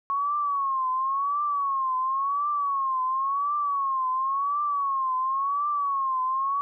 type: tone with vibrato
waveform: sine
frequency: 1100 Hz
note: C#6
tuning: 14 cents flat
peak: -23 dBFS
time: 0.1-6.61 s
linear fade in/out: 0 ms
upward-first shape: triangle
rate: 0.94 Hz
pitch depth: 130 cents each way
effects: none